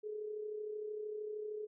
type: tone with amplitude modulation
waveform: sine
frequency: 424.6 Hz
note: G#4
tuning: 38 cents sharp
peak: -37 dBFS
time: 0.03-1.67 s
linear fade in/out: 20 ms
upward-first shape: sine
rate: 33.1 Hz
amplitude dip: 50%
effects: none